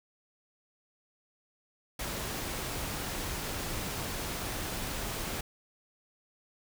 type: noise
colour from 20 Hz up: pink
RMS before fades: -36 dBFS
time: 1.99-5.41 s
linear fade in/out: 5 ms
effects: none